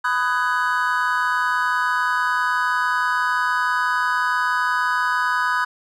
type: chord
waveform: triangle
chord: G# minor seventh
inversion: first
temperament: just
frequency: 996.7 / 1245.9 / 1495.1 / 1661.2 Hz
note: B5 / D#6 / F#6 / G#6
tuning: +16 / +2 / +18 / 0 cents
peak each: -21 / -22 / -21 / -25 dBFS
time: 0.04-5.65 s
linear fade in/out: 10 ms
effects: none